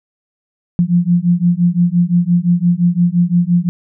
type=beating tone pair; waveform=sine; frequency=171.8 / 177.6 Hz; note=F3 / F3; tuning=-28 / +29 cents; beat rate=5.8 Hz; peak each=-13 dBFS; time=0.79-3.69 s; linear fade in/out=0 ms; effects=none